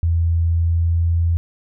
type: tone with pitch glide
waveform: sine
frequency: 83.6 to 84.33 Hz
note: E2 to E2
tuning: +25 to +40 cents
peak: -14 dBFS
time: 0.03-1.37 s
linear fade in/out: 0 ms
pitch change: +15 cents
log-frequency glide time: 0.43-1.2 s
effects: none